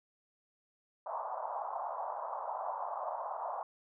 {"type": "band-pass noise", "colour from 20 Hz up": "pink", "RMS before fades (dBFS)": -39, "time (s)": [1.06, 3.63], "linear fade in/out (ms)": 2, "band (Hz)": [630, 1100], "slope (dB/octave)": 48, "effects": []}